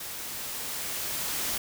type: noise with level ramp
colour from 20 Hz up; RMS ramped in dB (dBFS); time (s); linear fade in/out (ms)
white; -38 to -30; 0-1.58; 5
effects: none